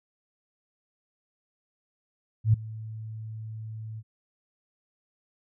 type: tone with ADSR envelope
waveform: sine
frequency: 110 Hz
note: A2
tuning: in tune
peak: -14 dBFS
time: 2.44-4.03 s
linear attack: 96 ms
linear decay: 8 ms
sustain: -21 dB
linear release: 46 ms
effects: none